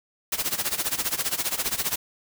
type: noise with tremolo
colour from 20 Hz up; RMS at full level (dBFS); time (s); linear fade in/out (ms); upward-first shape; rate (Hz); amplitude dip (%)
white; -24; 0.32-1.96; 5; sine; 15; 85
effects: none